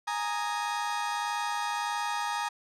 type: chord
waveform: 35% pulse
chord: Ab suspended second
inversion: none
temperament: equal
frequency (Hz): 830.6 / 932.3 / 1244.5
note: Ab5 / Bb5 / Eb6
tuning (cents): 0 / 0 / 0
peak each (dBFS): -32 / -31 / -34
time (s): 0.07-2.49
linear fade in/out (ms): 10
effects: low-pass 8000 Hz 12 dB/octave